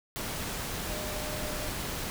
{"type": "tone in noise", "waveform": "sine", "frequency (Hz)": 606, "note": "D#5", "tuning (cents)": -46, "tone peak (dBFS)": -40, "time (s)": [0.87, 1.69], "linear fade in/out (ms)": 0, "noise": "pink", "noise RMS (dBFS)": -35, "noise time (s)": [0.16, 2.1], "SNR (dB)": -8, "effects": []}